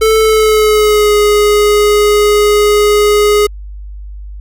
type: tone with pitch glide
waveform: square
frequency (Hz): 440 to 416.5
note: A4 to G#4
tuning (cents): 0 to +5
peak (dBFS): -7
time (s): 0.01-3.47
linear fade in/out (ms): 10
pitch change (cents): -95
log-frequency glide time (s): 0.18-1.15
effects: added 50 Hz sine -24 dBFS peak until 4.4 s